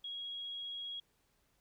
sine tone, 3305 Hz, G#7, 9 cents flat, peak -40 dBFS, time 0.04-1 s, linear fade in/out 5 ms, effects pink hiss -75 dBFS RMS until 1.6 s

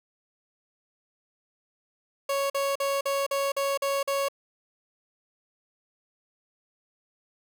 30% pulse tone bursts, 554.4 Hz, C#5, in tune, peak -22 dBFS, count 8, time 2.29-4.285 s, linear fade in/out 5 ms, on 210 ms, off 45 ms, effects none

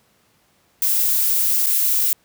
violet noise with dropouts, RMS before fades -18 dBFS, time 0.82-2.13 s, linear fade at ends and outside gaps 1 ms, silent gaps 1.661-1.667 s, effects pink hiss -60 dBFS RMS until 2.24 s + high-pass 80 Hz 12 dB/octave

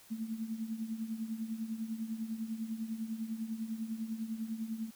sine tone with tremolo, 222.9 Hz, A3, 23 cents sharp, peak -32 dBFS, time 0.1-4.91 s, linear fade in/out 20 ms, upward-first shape triangle, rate 10 Hz, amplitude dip 80%, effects white hiss -59 dBFS RMS until 4.95 s

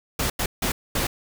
pink noise bursts at uneven times, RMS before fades -24 dBFS, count 4, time 0.19-0.3 / 0.39-0.46 / 0.62-0.72 / 0.95-1.07 s, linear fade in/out 5 ms, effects none

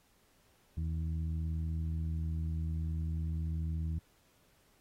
harmonic tone, 80.4 Hz, E2, 43 cents flat, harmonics 1 / 2 / 3 / 4, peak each -33 / -39 / -53 / -54 dBFS, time 0.77-3.99 s, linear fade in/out 5 ms, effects pink hiss -69 dBFS RMS until 4.8 s + AAC 48 kbps

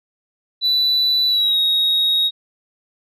sine tone with pitch glide, 3973 to 3772 Hz, B7 to A#7, +10 to +20 cents, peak -12 dBFS, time 0.61-2.31 s, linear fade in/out 50 ms, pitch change -90 cents, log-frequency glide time 1.28-1.58 s, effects tanh soft clip ceiling -12 dBFS

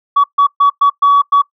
sine tone bursts at uneven times, 1133 Hz, C#6, 37 cents sharp, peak -4 dBFS, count 6, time 0.16-0.24 / 0.38-0.47 / 0.6-0.7 / 0.81-0.9 / 1.02-1.22 / 1.32-1.42 s, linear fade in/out 10 ms, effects noise-tail reverb RT60 0.1 s tail -21 dB re dry + tanh soft clip ceiling -3 dBFS

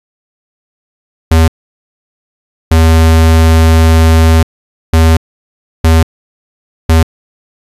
square tone bursts at uneven times, 81 Hz, E2, 30 cents flat, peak -4 dBFS, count 5, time 1.31-1.48 / 2.71-4.43 / 4.93-5.17 / 5.84-6.03 / 6.89-7.03 s, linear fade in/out 5 ms, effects resampled to 32000 Hz

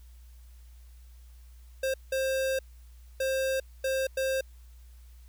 square tone bursts at uneven times, 530 Hz, C5, 22 cents sharp, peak -27 dBFS, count 5, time 1.83-1.94 / 2.12-2.59 / 3.2-3.6 / 3.84-4.07 / 4.17-4.41 s, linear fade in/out 5 ms, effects added 60 Hz sine -48 dBFS peak until 5.28 s + white hiss -65 dBFS RMS until 5.28 s

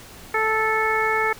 harmonic tone, 438.6 Hz, A4, 6 cents flat, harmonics 1 / 2 / 3 / 4 / 5, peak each -25 / -25 / -25 / -25 / -25 dBFS, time 0.34-1.33 s, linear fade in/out 5 ms, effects pink hiss -43 dBFS RMS until 1.39 s

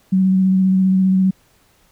sine tone with vibrato, 188.6 Hz, F#3, 33 cents sharp, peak -11 dBFS, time 0.12-1.31 s, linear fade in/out 10 ms, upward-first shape square, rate 15 Hz, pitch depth 13 cents each way, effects pink hiss -56 dBFS RMS until 1.91 s

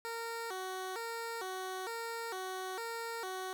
15% pulse tone with vibrato, 415.3 Hz, G#4, in tune, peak -32 dBFS, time 0.05-3.53 s, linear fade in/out 0 ms, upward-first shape square, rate 1.1 Hz, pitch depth 180 cents each way, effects none

